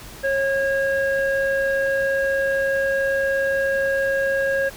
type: tone with low-pass filter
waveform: square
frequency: 545 Hz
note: C#5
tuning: 29 cents flat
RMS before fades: -21 dBFS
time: 0.23-4.7 s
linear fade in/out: 20 ms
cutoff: 1400 Hz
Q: 9.7
effects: added 54 Hz sine -49 dBFS peak until 4.76 s + pink hiss -40 dBFS RMS until 4.76 s